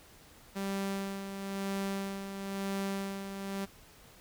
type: tone with tremolo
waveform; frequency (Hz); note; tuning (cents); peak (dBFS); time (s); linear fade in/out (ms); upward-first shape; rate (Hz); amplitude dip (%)
sawtooth; 196.1; G3; +1; -28; 0.55-3.66; 20; sine; 1; 55
effects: pink hiss -57 dBFS RMS until 4.2 s